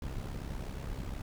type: noise with amplitude modulation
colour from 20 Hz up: brown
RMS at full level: -36 dBFS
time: 0.02-1.22 s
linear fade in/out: 2 ms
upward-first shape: sine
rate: 68.3 Hz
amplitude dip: 65%
effects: none